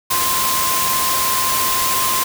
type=tone in noise; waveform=sine; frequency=1046.5 Hz; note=C6; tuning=in tune; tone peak=-20 dBFS; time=0.1-2.24 s; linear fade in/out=10 ms; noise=white; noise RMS=-19 dBFS; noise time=0.1-2.24 s; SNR=-4 dB; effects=none